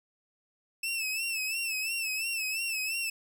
sawtooth tone with vibrato, 2637 Hz, E7, in tune, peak -27 dBFS, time 0.83-3.1 s, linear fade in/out 5 ms, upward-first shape sine, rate 2.9 Hz, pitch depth 76 cents each way, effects none

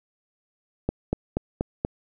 click train, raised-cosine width 2 ms, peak -10 dBFS, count 5, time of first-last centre 0.89-1.849 s, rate 4.17 Hz, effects none

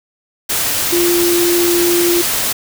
sine tone in noise, 347.2 Hz, F4, 10 cents flat, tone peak -12 dBFS, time 0.92-2.22 s, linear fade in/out 10 ms, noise white, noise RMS -17 dBFS, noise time 0.49-2.53 s, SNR +2 dB, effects none

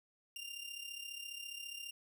sawtooth tone with amplitude modulation, 2794 Hz, F7, in tune, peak -38 dBFS, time 0.36-1.91 s, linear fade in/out 2 ms, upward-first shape sine, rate 34.7 Hz, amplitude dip 65%, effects none

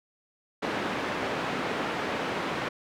pink band-pass noise, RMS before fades -31 dBFS, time 0.62-2.69 s, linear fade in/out 10 ms, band 230 to 2400 Hz, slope 12 dB/octave, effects none

